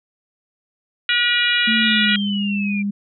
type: harmonic tone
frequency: 481.4 Hz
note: B4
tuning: 44 cents flat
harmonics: 3 / 4 / 5 / 6 / 7 / 8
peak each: -21 / -22 / -22 / -20 / -26 / -26 dBFS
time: 1.09-2.16 s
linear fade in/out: 2 ms
type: tone with pitch glide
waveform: sine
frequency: 222.9 to 202.1 Hz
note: A3 to G#3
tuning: +23 to -47 cents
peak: -19 dBFS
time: 1.67-2.91 s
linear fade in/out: 10 ms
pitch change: -170 cents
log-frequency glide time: 1.83-2.18 s
type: exponential sweep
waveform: sine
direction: down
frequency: 3809 to 2353 Hz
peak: -25 dBFS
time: 1.81-2.83 s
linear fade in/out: 20 ms
effects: none